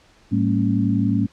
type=tone cluster; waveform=sine; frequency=108.1 / 195.7 / 226.3 / 276 Hz; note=A2 / G3 / A3 / C#4; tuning=-30 / -3 / +49 / -7 cents; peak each=-22 dBFS; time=0.31-1.27 s; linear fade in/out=20 ms; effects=pink hiss -54 dBFS RMS until 1.32 s + low-pass 6000 Hz 12 dB/octave